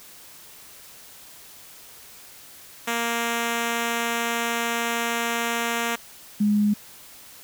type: tone pair in turn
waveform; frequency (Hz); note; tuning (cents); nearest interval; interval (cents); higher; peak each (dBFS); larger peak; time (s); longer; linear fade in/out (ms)
5% pulse / sine; 233.4 / 207.9; A#3 / G#3; +2 / +2; major second; 200; first; -12 / -17; first; 2.87-5.96 / 6.4-6.74; first; 10
effects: white hiss -46 dBFS RMS until 7.43 s